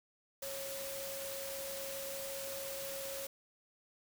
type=tone in noise; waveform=sine; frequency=547 Hz; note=C#5; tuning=23 cents flat; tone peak=-43 dBFS; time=0.42-3.27 s; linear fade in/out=5 ms; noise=white; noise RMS=-44 dBFS; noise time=0.42-3.27 s; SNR=-2 dB; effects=none